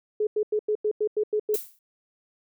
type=tone bursts; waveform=sine; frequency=424.5 Hz; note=G#4; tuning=38 cents sharp; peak=-21 dBFS; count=9; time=0.2-1.558 s; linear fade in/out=5 ms; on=70 ms; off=91 ms
type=noise with exponential decay; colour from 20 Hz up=violet; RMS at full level=-27 dBFS; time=1.54-1.79 s; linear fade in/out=2 ms; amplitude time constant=53 ms
effects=none